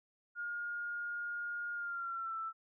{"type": "tone with pitch glide", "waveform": "sine", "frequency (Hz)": [1422, 1326.8], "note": ["F6", "E6"], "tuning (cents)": [31, 11], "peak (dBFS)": -37, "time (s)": [0.35, 2.53], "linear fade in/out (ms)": 50, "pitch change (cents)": -120, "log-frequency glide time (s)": [1.74, 2.38], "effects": []}